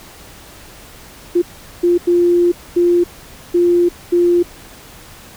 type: tone bursts at uneven times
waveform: sine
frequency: 349.2 Hz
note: F4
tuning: in tune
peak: -9 dBFS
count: 6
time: 1.35-1.42 / 1.83-1.98 / 2.07-2.52 / 2.76-3.04 / 3.54-3.89 / 4.12-4.43 s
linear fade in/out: 10 ms
effects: pink hiss -39 dBFS RMS until 5.36 s